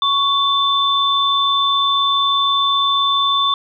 sine tone pair together, 1113 / 3534 Hz, C#6 / A7, +7 / +7 cents, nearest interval octave + minor sixth, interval 2000 cents, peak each -16 dBFS, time 0.02-3.54 s, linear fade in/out 2 ms, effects none

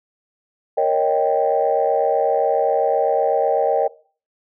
sine chord, Eb dominant seventh, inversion second, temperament equal, 466.2 / 554.4 / 622.3 / 784 Hz, Bb4 / Db5 / Eb5 / G5, 0 / 0 / 0 / 0 cents, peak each -20 dBFS, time 0.77-3.88 s, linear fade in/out 10 ms, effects noise-tail reverb RT60 0.4 s tail -19 dB re dry + tanh soft clip ceiling -6 dBFS

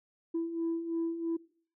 sine beating tone pair, 329.6 / 332.6 Hz, E4 / E4, 0 / +16 cents, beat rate 3 Hz, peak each -37 / -30 dBFS, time 0.34-1.37 s, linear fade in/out 10 ms, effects noise-tail reverb RT60 0.5 s tail -22 dB re dry + tanh soft clip ceiling -26 dBFS

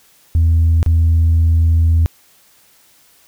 sine tone with dropouts, 82.1 Hz, E2, 6 cents flat, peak -7 dBFS, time 0.35-2.06 s, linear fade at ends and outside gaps 0 ms, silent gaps 0.829-0.862 s, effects tanh soft clip ceiling -7 dBFS + white hiss -51 dBFS RMS until 3.27 s

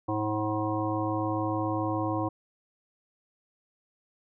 harmonic tone, 106.9 Hz, A2, 49 cents flat, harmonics 1 / 3 / 5 / 7 / 9 / 10, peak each -33 / -30 / -35 / -35 / -36 / -36 dBFS, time 0.08-2.29 s, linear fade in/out 10 ms, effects none

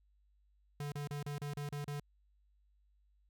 square tone bursts, 145 Hz, D3, 22 cents flat, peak -39 dBFS, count 8, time 0.8-1.998 s, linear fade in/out 2 ms, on 120 ms, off 34 ms, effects added 50 Hz sine -68 dBFS peak until 3.29 s

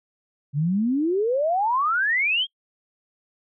sine exponential sweep, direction up, 136.6 to 3307 Hz, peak -19 dBFS, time 0.53-2.47 s, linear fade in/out 50 ms, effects noise-tail reverb RT60 0.1 s tail -25 dB re dry

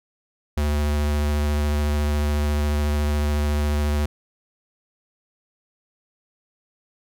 square tone with vibrato, 73.9 Hz, D2, 11 cents sharp, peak -20 dBFS, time 0.57-4.06 s, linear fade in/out 5 ms, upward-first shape sine, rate 14 Hz, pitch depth 15 cents each way, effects none

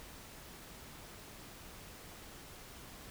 silence, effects pink hiss -52 dBFS RMS until 3.1 s

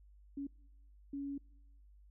sine tone bursts at uneven times, 280.2 Hz, C#4, 19 cents sharp, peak -38 dBFS, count 2, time 0.37-0.47 / 1.13-1.38 s, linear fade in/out 5 ms, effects noise-tail reverb RT60 1.0 s tail -26 dB re dry + added 50 Hz sine -58 dBFS peak until 2.1 s

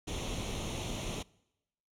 pink noise with comb filter, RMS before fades -37 dBFS, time 0.07-1.23 s, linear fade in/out 10 ms, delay 0.31 ms, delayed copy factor +0.7, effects noise-tail reverb RT60 0.9 s tail -24 dB re dry + low-pass 8000 Hz 12 dB/octave

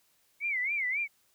sine tone with vibrato, 2173 Hz, C#7, 35 cents flat, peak -28 dBFS, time 0.4-1.08 s, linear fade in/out 50 ms, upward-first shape sine, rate 3.7 Hz, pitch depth 170 cents each way, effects white hiss -69 dBFS RMS until 1.34 s

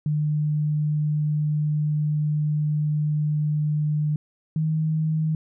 sine tone pair in turn, 150.7 / 157.13 Hz, D3 / D#3, +45 / +17 cents, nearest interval minor second, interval 72 cents, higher second, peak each -20 dBFS, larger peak neither, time 0.06-4.16 / 4.56-5.35 s, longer first, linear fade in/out 2 ms, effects none

